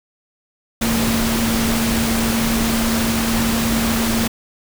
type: tone in noise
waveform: sine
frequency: 227.9 Hz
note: A#3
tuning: 39 cents flat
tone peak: -18 dBFS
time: 0.81-4.28 s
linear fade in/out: 10 ms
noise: pink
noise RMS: -21 dBFS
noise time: 0.81-4.28 s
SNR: 0 dB
effects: none